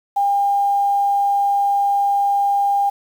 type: tone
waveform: sine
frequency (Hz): 803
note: G5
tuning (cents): +41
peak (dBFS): -14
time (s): 0.16-2.9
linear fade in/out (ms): 10
effects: 7-bit